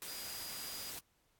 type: tone in noise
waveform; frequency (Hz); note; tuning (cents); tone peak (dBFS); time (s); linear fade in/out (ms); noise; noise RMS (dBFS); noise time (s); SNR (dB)
sine; 4892; D#8; -30; -47; 0.08-0.9; 0; white; -45; 0.02-0.99; -5
effects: pink hiss -75 dBFS RMS until 1.39 s + AAC 64 kbps